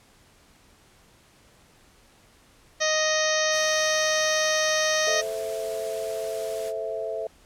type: harmonic tone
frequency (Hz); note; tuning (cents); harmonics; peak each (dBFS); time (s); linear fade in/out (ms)
622.3; D#5; 0; 1 / 2 / 3 / 4 / 5 / 6 / 7 / 8 / 9 / 10; -25 / -32 / -27 / -35 / -35 / -33 / -35 / -38 / -30 / -31; 2.8-5.22; 20
type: noise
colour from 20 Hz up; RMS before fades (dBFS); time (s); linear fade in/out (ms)
white; -41; 3.5-6.73; 50
type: chord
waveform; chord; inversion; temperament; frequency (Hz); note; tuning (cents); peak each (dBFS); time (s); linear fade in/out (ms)
sine; A minor; none; just; 440 / 528 / 660; A4 / C5 / E5; 0 / +16 / +2; -32 / -35 / -30; 5.07-7.27; 2
effects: pink hiss -57 dBFS RMS until 7.45 s + low-pass 11000 Hz 12 dB/octave